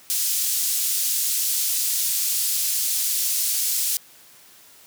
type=band-pass noise; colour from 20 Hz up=white; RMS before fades=-23 dBFS; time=0.1-3.97 s; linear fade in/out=0 ms; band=4800 to 16000 Hz; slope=12 dB/octave; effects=white hiss -50 dBFS RMS until 4.86 s + high-pass 80 Hz 12 dB/octave

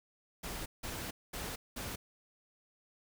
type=noise bursts at uneven times; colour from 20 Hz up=pink; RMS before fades=-41 dBFS; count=4; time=0.43-0.66 / 0.83-1.11 / 1.33-1.56 / 1.76-1.96 s; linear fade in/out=10 ms; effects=none

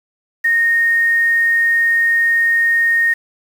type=tone with quantisation; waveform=sine; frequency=1851 Hz; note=A#6; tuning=13 cents flat; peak=-11 dBFS; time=0.44-3.14 s; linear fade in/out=10 ms; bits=6; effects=none

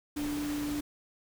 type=tone in noise; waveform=sine; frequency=293.7 Hz; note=D4; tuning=in tune; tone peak=-31 dBFS; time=0.16-0.81 s; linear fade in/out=10 ms; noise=pink; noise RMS=-41 dBFS; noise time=0.16-0.81 s; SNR=+7 dB; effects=none

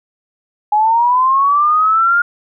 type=linear sweep; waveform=sine; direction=up; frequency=830.6 to 1421 Hz; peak=-9 dBFS; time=0.72-2.22 s; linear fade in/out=5 ms; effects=none

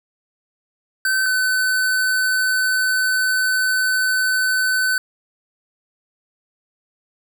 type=tone pair in turn; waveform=square; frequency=1538 / 1514.2 Hz; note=G6 / F#6; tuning=-33 / +40 cents; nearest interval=unison; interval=27 cents; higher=first; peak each=-17 dBFS; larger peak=neither; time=1.05-1.26 / 1.26-4.98 s; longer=second; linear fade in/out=2 ms; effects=none

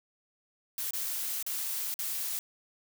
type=noise with dropouts; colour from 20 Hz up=blue; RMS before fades=-34 dBFS; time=0.78-2.39 s; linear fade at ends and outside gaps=1 ms; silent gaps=0.908-0.934 / 1.427-1.464 / 1.941-1.99 s; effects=none

